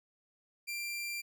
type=tone; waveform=sawtooth; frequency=2370 Hz; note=D7; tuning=15 cents sharp; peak=-33 dBFS; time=0.67-1.22 s; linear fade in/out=20 ms; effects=none